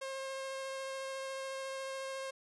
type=tone with vibrato; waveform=sawtooth; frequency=535 Hz; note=C5; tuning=38 cents sharp; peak=-35 dBFS; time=0.01-2.31 s; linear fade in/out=10 ms; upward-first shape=triangle; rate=14 Hz; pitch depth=11 cents each way; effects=resampled to 24000 Hz